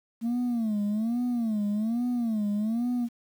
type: tone with vibrato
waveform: sine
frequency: 224.7 Hz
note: A3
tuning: 37 cents sharp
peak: -22 dBFS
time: 0.21-3.09 s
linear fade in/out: 50 ms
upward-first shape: sine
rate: 1.2 Hz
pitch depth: 160 cents each way
effects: tanh soft clip ceiling -24 dBFS + 9-bit